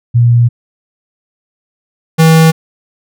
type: tone pair in turn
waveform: sine / square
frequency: 119.2 / 161.28 Hz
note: A#2 / E3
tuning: +39 / -38 cents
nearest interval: perfect fourth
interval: 523 cents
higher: second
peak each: -4 dBFS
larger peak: neither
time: 0.14-0.49 / 2.18-2.52 s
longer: first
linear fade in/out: 20 ms
effects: none